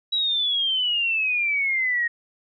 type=exponential sweep; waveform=sine; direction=down; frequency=3908 to 1864.7 Hz; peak=-20 dBFS; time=0.12-2.08 s; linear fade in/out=10 ms; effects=none